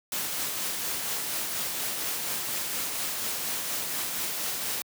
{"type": "noise with tremolo", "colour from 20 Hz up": "white", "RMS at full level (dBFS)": -30, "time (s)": [0.12, 4.82], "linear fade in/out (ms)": 2, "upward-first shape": "triangle", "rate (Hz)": 4.2, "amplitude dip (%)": 30, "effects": ["high-pass 100 Hz 12 dB/octave"]}